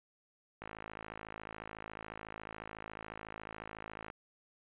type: click train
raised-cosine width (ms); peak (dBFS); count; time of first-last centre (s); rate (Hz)
0.5; -28; 189; 0.62-4.101; 54
effects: resampled to 8000 Hz